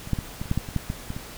clicks, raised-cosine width 5 ms, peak -24 / -10 / -15 / -18 / -26 / -10 / -11 / -22 / -11 / -15 / -18 / -20 dBFS, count 12, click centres 0.074 / 0.133 / 0.188 / 0.415 / 0.457 / 0.514 / 0.576 / 0.688 / 0.763 / 0.901 / 1.104 / 1.165 s, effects pink hiss -41 dBFS RMS until 1.37 s

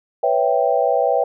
sine chord, C# half-diminished seventh, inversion third, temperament equal, 493.9 / 554.4 / 659.3 / 784 Hz, B4 / C#5 / E5 / G5, 0 / 0 / 0 / 0 cents, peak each -20 dBFS, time 0.23-1.24 s, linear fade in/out 5 ms, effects none

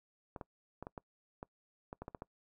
clicks, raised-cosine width 1 ms, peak -29 dBFS, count 11, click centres 0.362 / 0.412 / 0.826 / 0.869 / 0.978 / 1.429 / 1.929 / 2.02 / 2.081 / 2.148 / 2.221 s, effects noise-tail reverb RT60 0.1 s tail -24 dB re dry

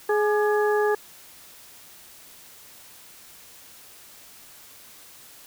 harmonic tone with a mistuned harmonic, 419.9 Hz, G#4, 19 cents sharp, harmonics 1 / 2 / 3 / 4, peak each -20 / -27 / -32 / -29 dBFS, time 0.09-0.95 s, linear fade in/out 5 ms, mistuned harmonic 3, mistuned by -79 cents, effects white hiss -48 dBFS RMS until 5.46 s

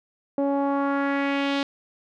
sawtooth tone with low-pass filter sweep, 279.2 Hz, C#4, 13 cents sharp, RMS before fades -24 dBFS, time 0.38-1.63 s, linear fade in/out 2 ms, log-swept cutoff 610 to 3900 Hz, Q 2.1, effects none

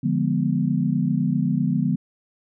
sine chord, D diminished seventh, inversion none, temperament equal with one note detuned, 146.83 / 174.61 / 206.9 / 246.9 Hz, D3 / F3 / Ab3 / Cb4, 0 / 0 / -6 / 0 cents, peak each -24 / -24 / -25 / -24 dBFS, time 0.03-1.96 s, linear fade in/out 10 ms, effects none

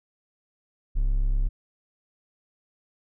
triangle tone, 34.17 Hz, C#1, 24 cents flat, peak -18 dBFS, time 0.95-1.49 s, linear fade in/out 20 ms, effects none

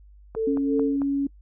click train, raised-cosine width 1 ms, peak -21 dBFS, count 4, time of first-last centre 0.35-1.018 s, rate 4.49 Hz
sine tone with tremolo, 444.6 Hz, A4, 18 cents sharp, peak -21 dBFS, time 0.36-0.97 s, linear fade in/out 10 ms, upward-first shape sine, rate 2.9 Hz, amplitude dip 85%
sine tone with pitch glide, 277.2 to 279 Hz, C#4 to C#4, 0 to +11 cents, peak -21 dBFS, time 0.47-1.27 s, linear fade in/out 5 ms, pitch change +11 cents, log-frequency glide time 0.77-1.06 s
effects noise-tail reverb RT60 0.1 s tail -25 dB re dry + added 50 Hz sine -47 dBFS peak until 1.41 s

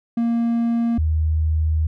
triangle / sine tone pair in turn, 233.1 / 78.6 Hz, A#3 / D#2, 0 / +18 cents, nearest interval octave + perfect fifth, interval 1882 cents, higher first, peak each -15 / -16 dBFS, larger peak first, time 0.17-0.98 / 0.98-1.87 s, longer second, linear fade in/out 5 ms, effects none

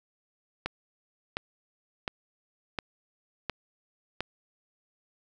click train, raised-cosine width 0.3 ms, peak -14 dBFS, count 6, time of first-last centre 0.66-4.206 s, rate 1.41 Hz, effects none

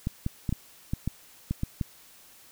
clicks, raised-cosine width 5 ms, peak -15 dBFS, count 9, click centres 0.071 / 0.264 / 0.492 / 0.526 / 0.935 / 1.076 / 1.51 / 1.634 / 1.812 s, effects white hiss -54 dBFS RMS until 2.51 s

